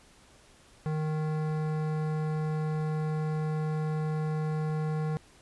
sine tone with hard clipping, 154.9 Hz, D#3, 7 cents flat, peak -30 dBFS, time 0.86-5.17 s, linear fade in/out 0 ms, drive 16 dB, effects pink hiss -58 dBFS RMS until 5.41 s + resampled to 24000 Hz

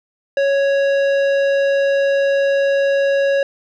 triangle tone with tanh clipping, 554.4 Hz, C#5, in tune, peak -15 dBFS, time 0.37-3.43 s, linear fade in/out 2 ms, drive 17 dB, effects none

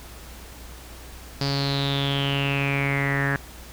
sawtooth tone with low-pass filter sweep, 139.4 Hz, C#3, 10 cents sharp, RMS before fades -24 dBFS, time 1.41-3.36 s, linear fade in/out 0 ms, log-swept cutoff 4800 to 1700 Hz, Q 9.5, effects added 60 Hz sine -42 dBFS peak until 3.72 s + pink hiss -44 dBFS RMS until 3.72 s

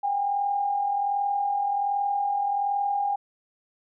sine tone pair together, 767 / 808.3 Hz, G5 / G#5, -38 / -47 cents, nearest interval minor second, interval 91 cents, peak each -33 / -23 dBFS, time 0.03-3.16 s, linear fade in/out 10 ms, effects none

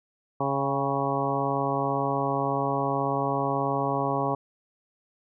harmonic tone with a mistuned harmonic, 138.59 Hz, C#3, in tune, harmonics 1 / 2 / 3 / 4 / 5 / 6 / 7 / 8, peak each -32 / -32 / -32 / -32 / -32 / -32 / -32 / -32 dBFS, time 0.4-4.35 s, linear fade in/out 5 ms, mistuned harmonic 6, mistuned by -38 cents, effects none

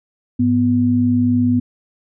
sine tone pair together, 103.81 / 246.9 Hz, G#2 / B3, 0 / 0 cents, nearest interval octave + minor third, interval 1500 cents, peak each -19 / -13 dBFS, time 0.39-1.6 s, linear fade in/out 10 ms, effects none

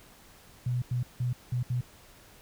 sine tone bursts at uneven times, 123.47 Hz, B2, in tune, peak -26 dBFS, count 5, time 0.66-0.82 / 0.91-1.03 / 1.2-1.33 / 1.52-1.63 / 1.7-1.81 s, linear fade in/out 5 ms, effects pink hiss -55 dBFS RMS until 2.41 s

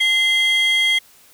triangle tone pair together, 2068 / 3263 Hz, C7 / G#7, -21 / -31 cents, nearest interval minor sixth, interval 790 cents, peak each -14 dBFS, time 0-0.99 s, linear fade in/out 10 ms, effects tanh soft clip ceiling -9 dBFS + white hiss -50 dBFS RMS until 1.33 s

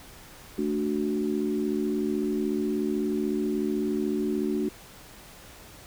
sine chord, D major, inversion second, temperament equal, 220 / 293.7 / 370 Hz, A3 / D4 / F#4, 0 / 0 / 0 cents, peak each -29 dBFS, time 0.58-4.69 s, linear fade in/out 5 ms, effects pink hiss -48 dBFS RMS until 5.86 s

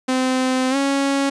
sawtooth tone with pitch glide, 258 to 276.5 Hz, C4 to C#4, -24 to -4 cents, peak -13 dBFS, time 0.08-1.3 s, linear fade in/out 10 ms, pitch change +120 cents, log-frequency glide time 0.7-0.76 s, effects resampled to 22050 Hz

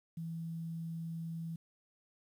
sine tone, 164.81 Hz, E3, in tune, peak -38 dBFS, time 0.17-1.56 s, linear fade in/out 5 ms, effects 11-bit

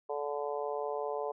harmonic tone, 145.2 Hz, D3, 19 cents flat, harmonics 3 / 4 / 5 / 6 / 7, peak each -36 / -38 / -40 / -42 / -43 dBFS, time 0.09-1.32 s, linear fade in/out 10 ms, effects none

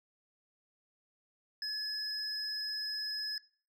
sine tone pair together, 1710 / 5108 Hz, A6 / D#8, -50 / +45 cents, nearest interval octave + perfect fifth, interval 1895 cents, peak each -40 / -34 dBFS, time 1.62-3.38 s, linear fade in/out 2 ms, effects noise-tail reverb RT60 0.4 s tail -20 dB re dry + tanh soft clip ceiling -31 dBFS

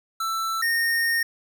square tone pair in turn, 1330 / 1842.8 Hz, E6 / A#6, +15 / -20 cents, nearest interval tritone, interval 565 cents, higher second, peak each -25 / -21 dBFS, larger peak second, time 0.2-0.62 / 0.62-1.23 s, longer second, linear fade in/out 5 ms, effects none

